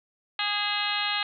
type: harmonic tone with a mistuned harmonic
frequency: 411.9 Hz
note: G#4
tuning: 14 cents flat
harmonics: 2 / 3 / 4 / 5 / 6 / 7 / 8 / 9 / 10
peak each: -34 / -34 / -34 / -34 / -34 / -34 / -34 / -34 / -34 dBFS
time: 0.39-1.23 s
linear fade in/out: 2 ms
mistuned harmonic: 6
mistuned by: +54 cents
effects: none